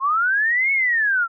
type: linear two-way sweep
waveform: sine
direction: up then down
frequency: 1046.5 to 2217 to 1330 Hz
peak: -16 dBFS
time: 0-1.28 s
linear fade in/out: 50 ms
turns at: 0.72 s
effects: none